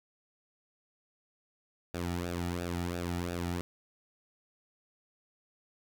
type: tone with flanger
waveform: sawtooth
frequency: 87.31 Hz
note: F2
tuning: in tune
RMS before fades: -35 dBFS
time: 1.94-3.61 s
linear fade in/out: 0 ms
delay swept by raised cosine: 0.95 to 1.95 ms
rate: 2.9 Hz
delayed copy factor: -0.75
effects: none